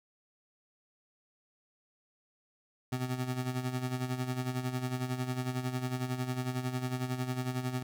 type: tone with tremolo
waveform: 25% pulse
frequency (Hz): 127.1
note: C3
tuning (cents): -50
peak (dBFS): -26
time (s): 2.92-7.83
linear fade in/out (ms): 5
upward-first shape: sine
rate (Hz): 11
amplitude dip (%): 65
effects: none